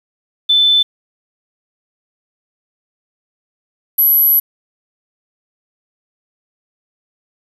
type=tone pair in turn; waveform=sine; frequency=3520 / 11775 Hz; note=A7 / F#9; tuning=0 / -10 cents; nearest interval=octave + major sixth; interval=2090 cents; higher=second; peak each=-8 dBFS; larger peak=neither; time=0.49-0.83 / 3.98-4.4 s; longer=second; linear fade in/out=10 ms; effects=7-bit